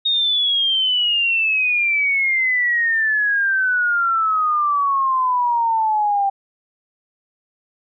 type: exponential sweep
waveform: sine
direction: down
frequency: 3729 to 784 Hz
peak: -15 dBFS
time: 0.05-6.3 s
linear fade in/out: 10 ms
effects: none